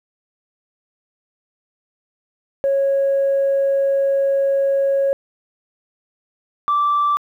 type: tone pair in turn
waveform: sine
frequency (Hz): 550 / 1168.1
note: C#5 / D6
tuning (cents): -14 / -10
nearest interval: octave + minor second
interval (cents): 1304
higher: second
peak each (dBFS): -13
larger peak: neither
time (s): 2.64-5.13 / 6.68-7.17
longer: first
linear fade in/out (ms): 0
effects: tanh soft clip ceiling -11 dBFS + 9-bit